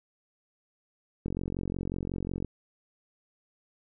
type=click train; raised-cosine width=3 ms; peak=-20 dBFS; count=55; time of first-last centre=1.26-2.447 s; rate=45.5 Hz; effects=none